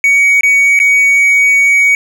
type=tone with dropouts; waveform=triangle; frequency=2249 Hz; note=C#7; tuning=24 cents sharp; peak=-4 dBFS; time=0.04-1.95 s; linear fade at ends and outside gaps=1 ms; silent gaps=0.409-0.433 / 0.791-0.8 s; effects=none